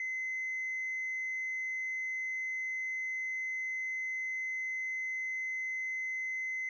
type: tone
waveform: sine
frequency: 2049 Hz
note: C7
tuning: 37 cents flat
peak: -32 dBFS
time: 0-6.69 s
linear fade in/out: 2 ms
effects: tanh soft clip ceiling -31 dBFS